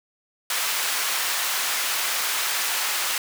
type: high-pass noise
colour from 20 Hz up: pink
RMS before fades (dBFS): -25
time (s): 0.5-3.18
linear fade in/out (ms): 2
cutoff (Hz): 1200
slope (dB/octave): 12
effects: none